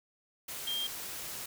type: tone in noise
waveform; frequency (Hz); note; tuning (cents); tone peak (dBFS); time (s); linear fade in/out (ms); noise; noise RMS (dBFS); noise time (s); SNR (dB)
sine; 3200; G7; +35; -32; 0.67-0.87; 5; white; -41; 0.48-1.46; +6
effects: none